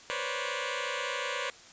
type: tone cluster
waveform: 10% pulse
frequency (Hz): 486.5 / 515 / 546 / 580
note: B4 / C5 / C#5 / D5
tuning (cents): -26 / -28 / -26 / -22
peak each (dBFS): -29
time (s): 0.1-1.5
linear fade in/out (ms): 0
effects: white hiss -52 dBFS RMS until 1.72 s + resampled to 16000 Hz